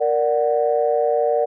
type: chord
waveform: sine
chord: Bb augmented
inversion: none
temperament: equal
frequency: 466.2 / 587.3 / 740 Hz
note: Bb4 / D5 / F#5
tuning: 0 / 0 / 0 cents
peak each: -19 / -19 / -22 dBFS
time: 0-1.46 s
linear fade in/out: 20 ms
effects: tanh soft clip ceiling -6 dBFS